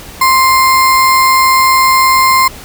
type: tone with sample-and-hold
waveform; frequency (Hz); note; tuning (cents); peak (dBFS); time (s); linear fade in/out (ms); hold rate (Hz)
sine; 1046.5; C6; 0; -5; 0.21-2.48; 5; 3150
effects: added 60 Hz sine -40 dBFS peak until 2.64 s + pink hiss -31 dBFS RMS until 2.64 s